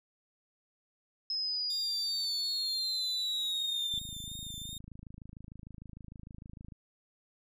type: exponential sweep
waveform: sine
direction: down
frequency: 5150 to 3541 Hz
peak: -31 dBFS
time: 1.3-3.99 s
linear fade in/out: 2 ms
type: tone with vibrato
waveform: sawtooth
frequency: 3622 Hz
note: A7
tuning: 49 cents sharp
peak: -38 dBFS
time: 1.7-4.78 s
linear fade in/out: 2 ms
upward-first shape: sine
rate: 2.7 Hz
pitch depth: 31 cents each way
type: click train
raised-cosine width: 5 ms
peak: -35 dBFS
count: 75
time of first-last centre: 3.94-6.722 s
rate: 26.6 Hz
effects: none